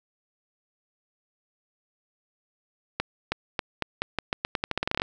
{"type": "accelerating click train", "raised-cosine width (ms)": 0.3, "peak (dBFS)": -9, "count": 19, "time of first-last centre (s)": [3, 5.019], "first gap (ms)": 320, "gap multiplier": 0.85, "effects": []}